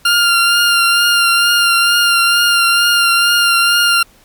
20% pulse tone with vibrato, 1396.9 Hz, F6, in tune, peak -4 dBFS, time 0.05-4.03 s, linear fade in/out 5 ms, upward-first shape triangle, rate 2.2 Hz, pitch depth 25 cents each way, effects pink hiss -48 dBFS RMS until 4.24 s + MP3 96 kbps

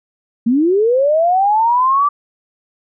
sine linear sweep, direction up, 220 to 1174.7 Hz, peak -10 dBFS, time 0.46-2.09 s, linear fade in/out 10 ms, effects none

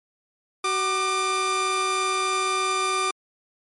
sawtooth tone pair together, 376.6 / 1193 Hz, F#4 / D6, +31 / +27 cents, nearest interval octave + minor sixth, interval 1996 cents, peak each -24 / -19 dBFS, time 0.64-3.11 s, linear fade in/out 5 ms, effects MP3 48 kbps

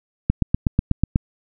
click train, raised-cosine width 5 ms, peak -3 dBFS, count 8, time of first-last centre 0.3-1.159 s, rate 8.15 Hz, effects none

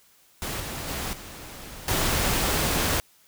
pink noise with level steps, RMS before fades -31 / -34 / -31 / -41 / -24 dBFS, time 0.42-3 s, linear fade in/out 0 ms, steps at 0.6 / 0.88 / 1.13 / 1.88 s, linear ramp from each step 2 ms, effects white hiss -59 dBFS RMS until 3.27 s

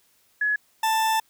sine / 40% pulse tone pair in turn, 1692 / 884.7 Hz, G#6 / A5, +32 / +9 cents, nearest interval major seventh, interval 1123 cents, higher first, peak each -20 / -19 dBFS, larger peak second, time 0.41-0.56 / 0.83-1.2 s, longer second, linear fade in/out 5 ms, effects white hiss -63 dBFS RMS until 1.29 s

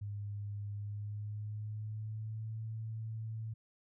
sine tone with pitch glide, 102.4 to 111.02 Hz, G#2 to A2, -24 to +16 cents, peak -38 dBFS, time 0.01-3.54 s, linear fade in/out 10 ms, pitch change +140 cents, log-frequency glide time 0.73-2.63 s, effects none

